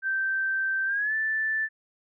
sine tone with pitch glide, 1559 to 1760.1 Hz, G6 to A6, -10 to 0 cents, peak -24 dBFS, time 0.02-1.69 s, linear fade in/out 50 ms, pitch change +210 cents, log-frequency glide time 0.86-1.14 s, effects none

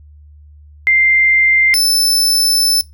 sine / sawtooth tone pair in turn, 2093 / 5274 Hz, C7 / E8, 0 / 0 cents, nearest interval octave + major third, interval 1600 cents, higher second, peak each -8 dBFS, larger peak neither, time 0.87-1.74 / 1.74-2.81 s, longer second, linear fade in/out 0 ms, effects noise-tail reverb RT60 0.2 s tail -20 dB re dry + added 74 Hz sine -38 dBFS peak until 2.93 s

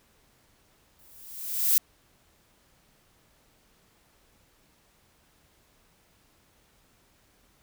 violet noise with exponential growth, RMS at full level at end -19 dBFS, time 0.99-1.78 s, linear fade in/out 1 ms, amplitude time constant 170 ms, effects pink hiss -64 dBFS RMS until 7.62 s

